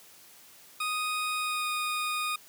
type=tone with pitch glide; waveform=20% pulse; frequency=1244.5 to 1233.8 Hz; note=D#6 to D#6; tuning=0 to -15 cents; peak=-24 dBFS; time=0.8-2.36 s; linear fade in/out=5 ms; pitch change=-15 cents; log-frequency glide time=1.39-1.69 s; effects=white hiss -54 dBFS RMS until 2.48 s + high-pass 100 Hz 12 dB/octave